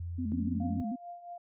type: tone with pitch glide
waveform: sine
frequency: 86 to 90.43 Hz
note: F2 to F#2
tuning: -26 to -39 cents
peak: -35 dBFS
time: 0-0.82 s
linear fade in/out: 5 ms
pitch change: +87 cents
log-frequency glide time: 0.45-0.66 s
type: tone with vibrato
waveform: sine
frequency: 233.1 Hz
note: A#3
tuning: in tune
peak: -32 dBFS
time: 0.18-0.96 s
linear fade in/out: 10 ms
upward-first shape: square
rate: 6.8 Hz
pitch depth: 150 cents each way
type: chord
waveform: sine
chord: Bb minor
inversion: second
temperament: equal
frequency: 174.61 / 233.1 / 277.2 Hz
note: F3 / Bb3 / Db4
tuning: 0 / 0 / 0 cents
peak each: -39 dBFS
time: 0.32-0.8 s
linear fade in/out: 0 ms
type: tone with tremolo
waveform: sine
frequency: 698.5 Hz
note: F5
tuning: in tune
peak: -39 dBFS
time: 0.6-1.38 s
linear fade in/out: 5 ms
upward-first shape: triangle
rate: 4.5 Hz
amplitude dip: 75%
effects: none